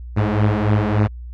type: beating tone pair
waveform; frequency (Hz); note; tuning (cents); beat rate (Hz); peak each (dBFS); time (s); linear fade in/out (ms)
sawtooth; 103.83 / 107.33; G#2 / A2; 0 / -43; 3.5; -13 / -15; 0.16-1.08; 20
effects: added 60 Hz sine -30 dBFS peak until 1.33 s + low-pass 2000 Hz 12 dB/octave